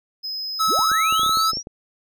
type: tone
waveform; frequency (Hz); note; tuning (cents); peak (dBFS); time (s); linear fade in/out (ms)
triangle; 5080; D#8; +35; -25; 0.23-0.92; 20
type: tone with pitch glide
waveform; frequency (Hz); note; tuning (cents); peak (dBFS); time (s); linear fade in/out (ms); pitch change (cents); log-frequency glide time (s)
square; 1297 to 1306; E6 to E6; -28 to -17; -18; 0.59-1.52; 20; +11; 1.27-1.41
type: linear sweep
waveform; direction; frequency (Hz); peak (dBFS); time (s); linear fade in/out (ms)
sine; up; 77.6 to 5830; -24; 0.67-1.63; 50
type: clicks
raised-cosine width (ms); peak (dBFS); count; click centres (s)
2; -22; 11; 0.791 / 0.916 / 1.125 / 1.195 / 1.233 / 1.263 / 1.294 / 1.372 / 1.533 / 1.571 / 1.671
effects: none